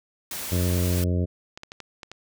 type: noise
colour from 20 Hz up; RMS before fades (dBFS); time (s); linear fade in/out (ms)
white; -33; 0.31-1.04; 2
type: harmonic tone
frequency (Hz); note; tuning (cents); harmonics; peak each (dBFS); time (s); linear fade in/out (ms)
89; F2; +33; 1 / 2 / 3 / 4 / 5 / 6 / 7; -22 / -28 / -32 / -34 / -36 / -38 / -39; 0.51-1.26; 20
type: clicks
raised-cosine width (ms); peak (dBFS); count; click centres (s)
0.2; -21; 6; 1.575 / 1.634 / 1.719 / 1.803 / 2.032 / 2.116
effects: none